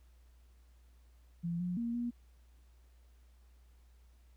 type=tone with pitch steps; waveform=sine; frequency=170.2 / 178.2 / 234.1 / 239.2 Hz; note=F3 / F3 / A#3 / A#3; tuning=-44 / +35 / +8 / +45 cents; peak=-33 dBFS; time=1.43-2.11 s; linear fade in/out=20 ms; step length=170 ms; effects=added 60 Hz sine -59 dBFS peak until 4.36 s + pink hiss -74 dBFS RMS until 4.36 s